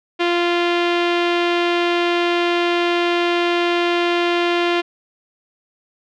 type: tone with low-pass filter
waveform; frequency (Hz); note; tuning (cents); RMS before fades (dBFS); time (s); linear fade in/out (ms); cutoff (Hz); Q
sawtooth; 347.1; F4; -11; -18; 0.19-4.82; 20; 3100; 2.1
effects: none